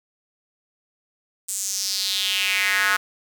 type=tone with high-pass filter sweep; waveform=square; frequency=98 Hz; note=G2; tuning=in tune; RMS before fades=-23 dBFS; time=1.48-2.97 s; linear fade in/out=10 ms; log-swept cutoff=8200 to 1400 Hz; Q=3.6; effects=none